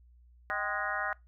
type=harmonic tone with a mistuned harmonic; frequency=207.7 Hz; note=G#3; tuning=in tune; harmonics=3 / 4 / 5 / 6 / 7 / 8 / 9; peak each=-41 / -38 / -41 / -38 / -36 / -39 / -38 dBFS; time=0.5-1.13 s; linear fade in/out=0 ms; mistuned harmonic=4; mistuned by=-110 cents; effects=noise-tail reverb RT60 0.2 s tail -22 dB re dry + added 60 Hz sine -56 dBFS peak until 1.27 s